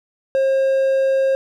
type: tone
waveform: triangle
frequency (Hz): 536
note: C5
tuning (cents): +42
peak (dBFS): -12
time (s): 0.35-1.35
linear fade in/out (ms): 0
effects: none